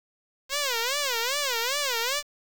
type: tone with vibrato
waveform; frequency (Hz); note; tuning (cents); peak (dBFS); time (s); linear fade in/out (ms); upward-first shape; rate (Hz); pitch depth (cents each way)
5% pulse; 517; C5; -21; -14; 0.49-2.23; 50; sine; 2.5; 220
effects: 7-bit